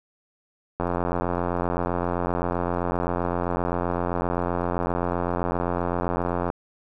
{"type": "click train", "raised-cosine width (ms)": 1, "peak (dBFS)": -11, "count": 501, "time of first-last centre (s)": [0.8, 6.501], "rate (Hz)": 87.7, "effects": []}